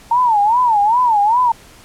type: tone with vibrato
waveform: sine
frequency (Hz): 903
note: A5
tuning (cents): +45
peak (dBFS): -10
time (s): 0.11-1.52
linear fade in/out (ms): 5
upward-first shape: sine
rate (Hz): 2.5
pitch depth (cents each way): 190
effects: pink hiss -43 dBFS RMS until 1.84 s + low-pass 12000 Hz 12 dB/octave